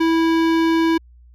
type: tone with hard clipping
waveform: sine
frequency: 327.9 Hz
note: E4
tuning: 9 cents flat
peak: -16 dBFS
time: 0-0.98 s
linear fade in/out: 10 ms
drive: 18 dB
effects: added 60 Hz sine -44 dBFS peak until 1.34 s